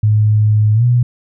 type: tone with pitch glide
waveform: sine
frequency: 106.7 to 121.86 Hz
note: G#2 to B2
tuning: +47 to -23 cents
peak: -8 dBFS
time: 0.03-1.03 s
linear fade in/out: 5 ms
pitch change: +230 cents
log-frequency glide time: 0.74-0.84 s
effects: none